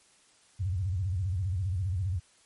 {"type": "tone with vibrato", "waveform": "sine", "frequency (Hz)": 92.5, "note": "F#2", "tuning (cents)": 0, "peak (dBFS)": -27, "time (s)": [0.59, 2.2], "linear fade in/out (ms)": 20, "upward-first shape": "square", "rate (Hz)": 15, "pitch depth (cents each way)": 150, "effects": ["white hiss -62 dBFS RMS until 2.45 s", "MP3 48 kbps"]}